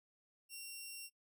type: tone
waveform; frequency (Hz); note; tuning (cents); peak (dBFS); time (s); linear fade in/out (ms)
10% pulse; 2744; F7; -31; -38; 0.49-1.1; 50
effects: noise-tail reverb RT60 0.1 s tail -24 dB re dry